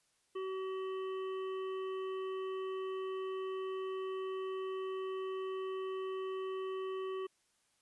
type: harmonic tone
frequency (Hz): 379.5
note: F#4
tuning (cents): +44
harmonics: 1 / 3 / 5 / 7 / 8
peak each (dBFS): -37 / -46 / -58 / -59 / -57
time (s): 0.35-7.27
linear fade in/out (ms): 10
effects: white hiss -75 dBFS RMS until 7.81 s + resampled to 24000 Hz